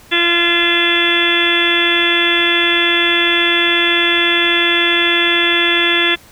harmonic tone with a mistuned harmonic, 343.6 Hz, F4, 28 cents flat, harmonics 1 / 2 / 3 / 4 / 5 / 6 / 7 / 8 / 9 / 10, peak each -19 / -28 / -27 / -24 / -18 / -19 / -25 / -19 / -26 / -16 dBFS, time 0.11-6.16 s, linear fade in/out 20 ms, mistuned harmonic 8, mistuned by -40 cents, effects pink hiss -43 dBFS RMS until 6.31 s

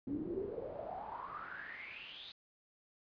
brown noise with band-pass filter sweep, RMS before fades -44 dBFS, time 0.07-2.32 s, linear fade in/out 2 ms, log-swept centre 260 to 3900 Hz, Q 9.4, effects resampled to 11025 Hz

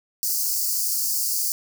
white high-pass noise, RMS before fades -24 dBFS, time 0.23-1.52 s, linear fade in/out 0 ms, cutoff 4500 Hz, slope 96 dB/octave, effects none

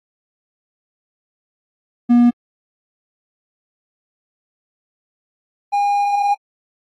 triangle tone pair in turn, 240.4 / 812.1 Hz, B3 / G#5, -46 / -39 cents, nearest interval octave + major sixth, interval 2107 cents, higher second, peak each -6 / -12 dBFS, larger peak first, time 2.09-2.31 / 5.72-6.35 s, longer second, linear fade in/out 20 ms, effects AAC 32 kbps

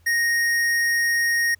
sine tone with hard clipping, 1864.7 Hz, A#6, in tune, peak -20 dBFS, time 0.06-1.55 s, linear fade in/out 10 ms, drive 14 dB, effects added 85 Hz sine -54 dBFS peak until 1.59 s + pink hiss -63 dBFS RMS until 1.59 s

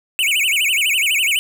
square tone with vibrato, 2582 Hz, E7, 37 cents flat, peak -15 dBFS, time 0.19-1.39 s, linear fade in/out 0 ms, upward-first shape sine, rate 12 Hz, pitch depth 290 cents each way, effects none

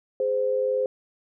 sine tone pair together, 415.3 / 517.2 Hz, G#4 / C5, 0 / -20 cents, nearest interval major third, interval 380 cents, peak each -28 / -22 dBFS, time 0.2-0.86 s, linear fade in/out 2 ms, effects none

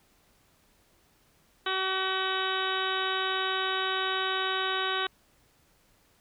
harmonic tone with a mistuned harmonic, 379.1 Hz, F#4, 42 cents sharp, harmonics 1 / 2 / 3 / 4 / 5 / 6 / 7 / 8 / 9 / 10, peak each -35 / -37 / -33 / -33 / -39 / -43 / -43 / -36 / -40 / -35 dBFS, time 1.66-5.07 s, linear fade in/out 5 ms, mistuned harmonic 7, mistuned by -28 cents, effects pink hiss -65 dBFS RMS until 6.2 s

